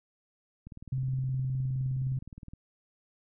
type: click train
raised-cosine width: 5 ms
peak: -32 dBFS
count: 37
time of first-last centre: 0.67-2.535 s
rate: 19.3 Hz
type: tone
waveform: sine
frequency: 130.81 Hz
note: C3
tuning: in tune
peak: -28 dBFS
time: 0.92-2.19 s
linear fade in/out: 5 ms
effects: none